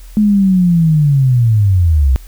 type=linear sweep; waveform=sine; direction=down; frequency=214.5 to 61.74 Hz; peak=-7 dBFS; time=0.17-2.16 s; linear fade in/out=0 ms; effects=added 41 Hz sine -31 dBFS peak until 2.27 s + white hiss -45 dBFS RMS until 2.27 s